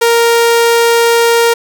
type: tone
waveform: sawtooth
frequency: 466.2 Hz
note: A#4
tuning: in tune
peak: -3 dBFS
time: 0.01-1.54 s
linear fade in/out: 10 ms
effects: none